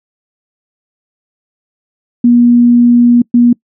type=tone bursts at uneven times; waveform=sine; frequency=240.2 Hz; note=B3; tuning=48 cents flat; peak=-3 dBFS; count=2; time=2.24-3.22 / 3.34-3.53 s; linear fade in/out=5 ms; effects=noise-tail reverb RT60 0.1 s tail -25 dB re dry